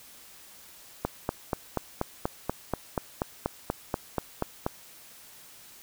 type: click train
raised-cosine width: 1 ms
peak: -12 dBFS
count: 16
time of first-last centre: 1.05-4.664 s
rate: 4.15 Hz
effects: white hiss -51 dBFS RMS until 5.82 s